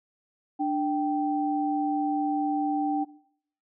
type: tone pair together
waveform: sine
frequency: 295.9 / 780 Hz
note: D4 / G5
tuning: +13 / -9 cents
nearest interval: octave + perfect fourth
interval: 1678 cents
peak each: -26 / -27 dBFS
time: 0.59-3.05 s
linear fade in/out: 20 ms
effects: noise-tail reverb RT60 0.6 s tail -18 dB re dry